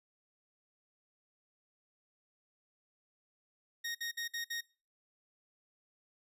20% pulse tone bursts, 1864.7 Hz, A#6, in tune, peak -31 dBFS, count 5, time 3.84-4.61 s, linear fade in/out 10 ms, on 110 ms, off 55 ms, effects noise-tail reverb RT60 0.4 s tail -25 dB re dry + resampled to 32000 Hz

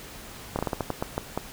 slowing click train, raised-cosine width 1 ms, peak -12 dBFS, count 10, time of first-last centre 0.56-1.376 s, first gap 29 ms, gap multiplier 1.27, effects pink hiss -43 dBFS RMS until 1.52 s

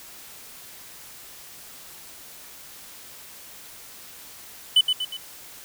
triangle tone with echo, 3000 Hz, F#7, 23 cents sharp, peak -11 dBFS, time 4.76-4.81 s, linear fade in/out 5 ms, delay 120 ms, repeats 3, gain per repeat -6 dB, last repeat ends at 5.17 s, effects white hiss -44 dBFS RMS until 5.64 s

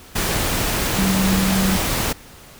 sine tone in noise, 191.1 Hz, G3, 44 cents flat, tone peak -17 dBFS, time 0.98-1.77 s, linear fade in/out 10 ms, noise pink, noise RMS -21 dBFS, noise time 0.15-2.13 s, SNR +1 dB, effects pink hiss -43 dBFS RMS until 2.59 s

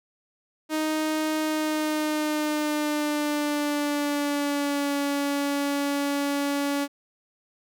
sawtooth tone with pitch glide, 311.1 to 283.6 Hz, D#4 to C#4, 0 to +40 cents, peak -20 dBFS, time 0.69-6.88 s, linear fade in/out 50 ms, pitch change -160 cents, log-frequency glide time 1.41-4.95 s, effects none

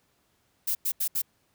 violet noise bursts at uneven times, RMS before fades -27 dBFS, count 4, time 0.67-0.75 / 0.85-0.92 / 1-1.08 / 1.15-1.22 s, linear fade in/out 10 ms, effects pink hiss -69 dBFS RMS until 1.54 s + high-pass 60 Hz 12 dB/octave

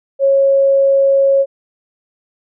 sine tone, 548 Hz, C#5, 20 cents flat, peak -8 dBFS, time 0.19-1.46 s, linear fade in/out 50 ms, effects none

